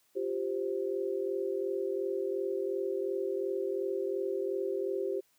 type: chord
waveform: sine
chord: F suspended second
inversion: none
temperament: equal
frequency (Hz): 349.2 / 392 / 523.3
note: F4 / G4 / C5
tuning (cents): 0 / 0 / 0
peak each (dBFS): -37 / -32 / -37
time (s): 0.15-5.21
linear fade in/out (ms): 20
effects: white hiss -70 dBFS RMS until 5.38 s + high-pass 100 Hz 12 dB/octave